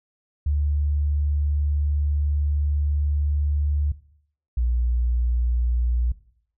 sine tone pair in turn, 73.1 / 60.05 Hz, D2 / B1, -7 / -48 cents, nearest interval minor third, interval 341 cents, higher first, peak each -19 dBFS, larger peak neither, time 0.46-3.92 / 4.57-6.12 s, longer first, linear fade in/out 5 ms, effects noise-tail reverb RT60 0.6 s tail -17 dB re dry

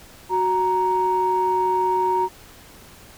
sine tone pair together, 370 / 934.4 Hz, F#4 / A#5, 0 / +4 cents, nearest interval octave + major third, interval 1604 cents, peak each -22 / -18 dBFS, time 0.29-2.29 s, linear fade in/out 50 ms, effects tanh soft clip ceiling -11 dBFS + pink hiss -46 dBFS RMS until 3.17 s

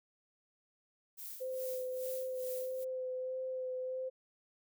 violet noise with tremolo, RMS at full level -45 dBFS, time 1.17-2.85 s, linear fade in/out 20 ms, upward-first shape sine, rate 2.4 Hz, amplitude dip 80%
sine tone with vibrato, 514 Hz, C5, 31 cents flat, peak -36 dBFS, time 1.4-4.1 s, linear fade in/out 20 ms, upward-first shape sine, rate 1.6 Hz, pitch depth 14 cents each way
effects none

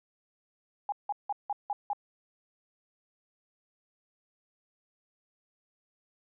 sine tone bursts, 819 Hz, G#5, 24 cents flat, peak -28 dBFS, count 6, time 0.89-1.932 s, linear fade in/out 2 ms, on 32 ms, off 170 ms, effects none

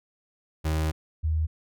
35% pulse / sine tone pair in turn, 78.4 / 78.9 Hz, D#2 / D#2, +14 / +25 cents, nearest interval unison, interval 11 cents, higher second, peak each -22 dBFS, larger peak neither, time 0.64-0.92 / 1.23-1.47 s, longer first, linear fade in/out 20 ms, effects none

